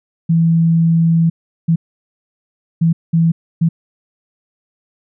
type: tone bursts at uneven times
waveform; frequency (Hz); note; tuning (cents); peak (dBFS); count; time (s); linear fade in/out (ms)
sine; 165.3; E3; +5; -9; 5; 0.29-1.3 / 1.68-1.76 / 2.81-2.93 / 3.13-3.32 / 3.61-3.69; 10
effects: none